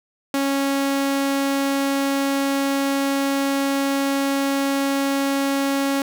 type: tone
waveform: sawtooth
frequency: 275.9 Hz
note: C#4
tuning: 8 cents flat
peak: -15 dBFS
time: 0.34-6.02 s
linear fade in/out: 2 ms
effects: none